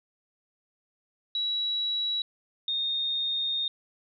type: tone pair in turn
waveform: sine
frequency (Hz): 3900 / 3681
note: B7 / A#7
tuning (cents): -23 / -23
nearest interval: minor second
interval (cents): 100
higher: first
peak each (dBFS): -26 / -26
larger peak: neither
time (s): 1.35-2.22 / 2.68-3.68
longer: second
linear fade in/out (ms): 2
effects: none